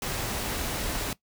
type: noise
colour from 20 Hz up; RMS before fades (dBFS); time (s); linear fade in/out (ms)
pink; -31; 0.02-1.13; 2
effects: noise-tail reverb RT60 0.1 s tail -18 dB re dry